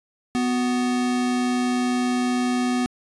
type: tone pair together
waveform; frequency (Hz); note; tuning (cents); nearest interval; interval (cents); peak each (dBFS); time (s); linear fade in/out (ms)
square; 247.8 / 370.1; B3 / F#4; +6 / 0; perfect fifth; 694; -21 / -33; 0.35-2.86; 0
effects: resampled to 22050 Hz